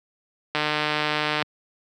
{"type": "click train", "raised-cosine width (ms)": 0.3, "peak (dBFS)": -7, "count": 133, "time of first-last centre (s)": [0.55, 1.424], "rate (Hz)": 151, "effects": ["high-pass 150 Hz 12 dB/octave"]}